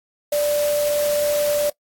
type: tone in noise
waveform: sine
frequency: 587.3 Hz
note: D5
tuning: in tune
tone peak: -17 dBFS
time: 0.32-1.7 s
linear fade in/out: 5 ms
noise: white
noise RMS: -29 dBFS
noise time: 0.32-1.7 s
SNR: +9 dB
effects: noise-tail reverb RT60 0.1 s tail -23 dB re dry + AAC 64 kbps